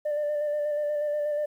sine tone with vibrato, 593 Hz, D5, 17 cents sharp, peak -23 dBFS, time 0.05-1.46 s, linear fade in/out 10 ms, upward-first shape square, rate 8.3 Hz, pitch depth 20 cents each way, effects tanh soft clip ceiling -23 dBFS + 10-bit

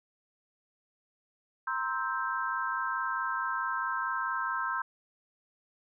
sine chord, C dominant seventh, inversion third, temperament just, 941.9 / 1046.5 / 1308.1 / 1569.8 Hz, Bb5 / C6 / E6 / G6, +18 / 0 / -14 / +2 cents, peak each -38 / -34 / -35 / -34 dBFS, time 1.67-4.82 s, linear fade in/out 5 ms, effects none

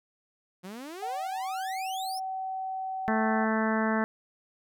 sawtooth exponential sweep, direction up, 174.61 to 5588 Hz, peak -35 dBFS, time 0.63-2.2 s, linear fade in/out 20 ms
sine tone, 760 Hz, F#5, 46 cents sharp, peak -31 dBFS, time 1.02-3.45 s, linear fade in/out 10 ms
harmonic tone, 220 Hz, A3, in tune, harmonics 1 / 2 / 3 / 4 / 5 / 6 / 7 / 8 / 9, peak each -27 / -34 / -33 / -34 / -36 / -37 / -36 / -35 / -42 dBFS, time 3.08-4.04 s, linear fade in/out 0 ms
effects none

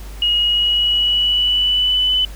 sine tone with pitch glide, 2885 to 3006 Hz, F#7 to F#7, -44 to +27 cents, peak -13 dBFS, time 0.22-2.25 s, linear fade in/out 2 ms, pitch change +71 cents, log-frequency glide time 0.37-2.13 s, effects added 50 Hz sine -30 dBFS peak until 2.35 s + pink hiss -41 dBFS RMS until 2.35 s

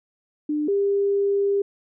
sine tone pair in turn, 299.6 / 399.9 Hz, D4 / G4, +35 / +35 cents, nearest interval perfect fourth, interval 500 cents, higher second, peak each -21 / -18 dBFS, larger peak second, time 0.49-0.68 / 0.68-1.62 s, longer second, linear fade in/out 5 ms, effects none

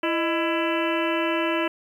harmonic tone with a mistuned harmonic, 333.2 Hz, E4, 19 cents sharp, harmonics 1 / 2 / 3 / 4 / 5 / 6 / 7 / 8 / 9, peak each -25 / -28 / -30 / -33 / -33 / -36 / -36 / -32 / -35 dBFS, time 0.03-1.68 s, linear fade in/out 5 ms, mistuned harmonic 2, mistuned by -120 cents, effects 9-bit

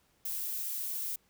violet noise, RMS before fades -36 dBFS, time 0.25-1.16 s, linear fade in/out 5 ms, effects pink hiss -70 dBFS RMS until 1.29 s

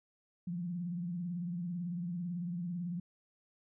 sine tone with vibrato, 174.61 Hz, F3, in tune, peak -35 dBFS, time 0.47-3 s, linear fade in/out 5 ms, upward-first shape triangle, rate 18 Hz, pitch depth 100 cents each way, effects none

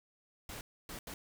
pink noise bursts at uneven times, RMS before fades -45 dBFS, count 3, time 0.49-0.61 / 0.89-0.99 / 1.07-1.14 s, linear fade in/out 2 ms, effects none

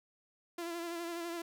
sawtooth tone with vibrato, 340 Hz, F4, 46 cents flat, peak -34 dBFS, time 0.58-1.42 s, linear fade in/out 5 ms, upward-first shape sine, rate 12 Hz, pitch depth 36 cents each way, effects none

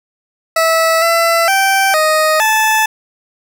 20% pulse tone with pitch steps, 652 / 670 / 778 / 623 / 873 Hz, E5 / E5 / G5 / D#5 / A5, -19 / +28 / -13 / +2 / -14 cents, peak -5 dBFS, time 0.56-2.86 s, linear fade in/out 5 ms, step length 460 ms, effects none

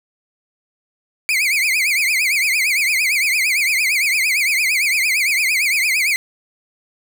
40% pulse tone with vibrato, 2275 Hz, C#7, 44 cents sharp, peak -14 dBFS, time 1.29-6.16 s, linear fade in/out 0 ms, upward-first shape triangle, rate 8.8 Hz, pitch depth 220 cents each way, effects none

